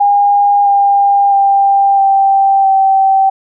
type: tone with pitch steps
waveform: sine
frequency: 811 / 801.7 / 792.5 / 783.4 / 774.4 Hz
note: G#5 / G5 / G5 / G5 / G5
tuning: -41 / +39 / +19 / -1 / -21 cents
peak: -6 dBFS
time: 0-3.3 s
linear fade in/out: 10 ms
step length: 660 ms
effects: none